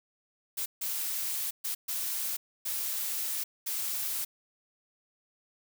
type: noise bursts at uneven times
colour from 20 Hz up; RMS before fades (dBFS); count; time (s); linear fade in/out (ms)
blue; -33; 6; 0.57-0.66 / 0.81-1.51 / 1.64-1.75 / 1.88-2.37 / 2.65-3.44 / 3.66-4.25; 10
effects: none